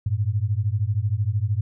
sine beating tone pair, 98 / 111 Hz, G2 / A2, 0 / +16 cents, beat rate 13 Hz, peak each -23 dBFS, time 0.06-1.61 s, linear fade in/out 5 ms, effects none

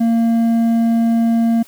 sine tone with hard clipping, 229.8 Hz, A#3, 25 cents flat, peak -13 dBFS, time 0-1.63 s, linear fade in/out 10 ms, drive 5 dB, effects white hiss -46 dBFS RMS until 1.67 s

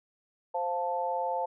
sine chord, F major, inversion second, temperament equal, 523.3 / 698.5 / 880 Hz, C5 / F5 / A5, 0 / 0 / 0 cents, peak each -33 / -34 / -31 dBFS, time 0.54-1.46 s, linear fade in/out 10 ms, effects none

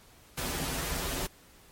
pink noise with comb filter, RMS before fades -33 dBFS, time 0.37-1.27 s, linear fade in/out 10 ms, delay 9.5 ms, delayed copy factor -0.9, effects pink hiss -57 dBFS RMS until 1.71 s + MP3 64 kbps

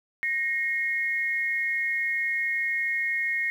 sine tone pair together, 1864.7 / 2159 Hz, A#6 / C#7, 0 / -46 cents, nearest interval minor third, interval 254 cents, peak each -27 dBFS, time 0.23-3.5 s, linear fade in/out 0 ms, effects 9-bit

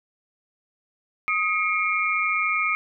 sine tone cluster, 1254 / 2170 / 2360 Hz, D#6 / C#7 / D7, +13 / -37 / +8 cents, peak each -25 dBFS, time 1.28-2.75 s, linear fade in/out 0 ms, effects none

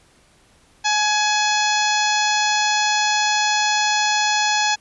harmonic tone with a mistuned harmonic, 846 Hz, G#5, 32 cents sharp, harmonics 1 / 2 / 3 / 4 / 5 / 6 / 7 / 8, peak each -20 / -23 / -25 / -26 / -27 / -28 / -28 / -29 dBFS, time 0.84-4.76 s, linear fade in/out 20 ms, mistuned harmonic 2, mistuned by -22 cents, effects pink hiss -55 dBFS RMS until 4.8 s + resampled to 24000 Hz

